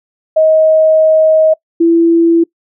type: tone pair in turn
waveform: sine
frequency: 631 / 334.3 Hz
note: D#5 / E4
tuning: +24 / +24 cents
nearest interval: major seventh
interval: 1100 cents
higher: first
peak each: -5 / -5 dBFS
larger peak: neither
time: 0.36-1.54 / 1.8-2.44 s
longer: first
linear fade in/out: 10 ms
effects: noise-tail reverb RT60 0.1 s tail -23 dB re dry